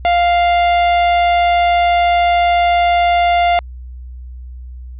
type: tone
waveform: 45% pulse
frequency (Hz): 698.5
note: F5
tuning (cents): 0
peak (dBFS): -10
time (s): 0.05-3.59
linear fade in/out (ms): 0
effects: added 62 Hz sine -28 dBFS peak until 4.99 s + resampled to 8000 Hz